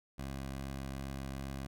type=tone with vibrato; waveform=15% pulse; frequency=67.5 Hz; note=C#2; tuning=45 cents flat; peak=-33 dBFS; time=0.18-1.67 s; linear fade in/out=10 ms; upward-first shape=sine; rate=2.5 Hz; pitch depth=10 cents each way; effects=none